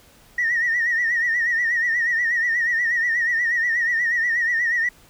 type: tone with vibrato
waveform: sine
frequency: 1881 Hz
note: A#6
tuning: 15 cents sharp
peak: -17 dBFS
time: 0.38-4.89 s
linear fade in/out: 5 ms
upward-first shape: triangle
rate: 8.3 Hz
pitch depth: 93 cents each way
effects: tanh soft clip ceiling -14 dBFS + pink hiss -52 dBFS RMS until 5.09 s